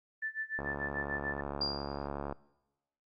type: tone with tremolo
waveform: sine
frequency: 1760 Hz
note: A6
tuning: in tune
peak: -32 dBFS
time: 0.22-1.41 s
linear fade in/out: 5 ms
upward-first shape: sine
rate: 6.8 Hz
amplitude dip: 90%
type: click train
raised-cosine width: 1 ms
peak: -23 dBFS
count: 124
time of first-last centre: 0.59-2.325 s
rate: 70.9 Hz
type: tone with exponential decay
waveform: sine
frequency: 4785 Hz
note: D8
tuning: 32 cents sharp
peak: -28 dBFS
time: 1.61-2.07 s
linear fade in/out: 5 ms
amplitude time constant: 100 ms
effects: noise-tail reverb RT60 1.0 s tail -22 dB re dry + Opus 32 kbps